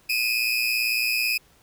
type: tone pair together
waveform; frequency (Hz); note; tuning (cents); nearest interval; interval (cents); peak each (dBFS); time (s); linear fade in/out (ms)
30% pulse; 2459 / 2577; D#7 / E7; -21 / -40; minor second; 81; -22; 0.09-1.38; 10
effects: pink hiss -58 dBFS RMS until 1.62 s